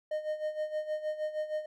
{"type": "tone with tremolo", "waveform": "triangle", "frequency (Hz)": 614, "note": "D#5", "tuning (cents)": -23, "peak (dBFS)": -27, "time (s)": [0.11, 1.66], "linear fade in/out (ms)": 5, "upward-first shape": "sine", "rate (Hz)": 6.4, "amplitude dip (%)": 75, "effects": []}